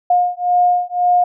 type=beating tone pair; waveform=sine; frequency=713 / 714.9 Hz; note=F5 / F5; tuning=+36 / +40 cents; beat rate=1.9 Hz; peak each=-15 dBFS; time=0.1-1.24 s; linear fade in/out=5 ms; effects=none